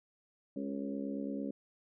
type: harmonic tone with a mistuned harmonic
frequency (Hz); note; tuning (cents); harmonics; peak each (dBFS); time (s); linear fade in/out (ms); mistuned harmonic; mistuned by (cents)
68.9; C#2; -10; 3 / 4 / 5 / 6 / 7 / 8; -40 / -38 / -49 / -47 / -50 / -46; 0.56-1.51; 5; 7; -16
effects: none